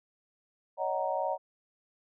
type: chord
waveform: sine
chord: D# minor seventh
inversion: third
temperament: just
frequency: 560 / 622.3 / 746.7 / 933.4 Hz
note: C#5 / D#5 / F#5 / A#5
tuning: +18 / 0 / +16 / +2 cents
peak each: -34 dBFS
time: 0.77-1.38 s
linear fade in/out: 50 ms
effects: none